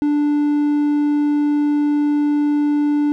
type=tone; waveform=triangle; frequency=293.7 Hz; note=D4; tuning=in tune; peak=-12 dBFS; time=0.02-3.12 s; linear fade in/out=0 ms; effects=none